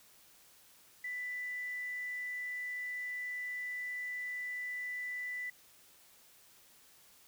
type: tone with quantisation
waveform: sine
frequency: 1985 Hz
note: B6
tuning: 8 cents sharp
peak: -37 dBFS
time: 1.04-5.5 s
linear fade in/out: 5 ms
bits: 10
effects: white hiss -62 dBFS RMS until 7.27 s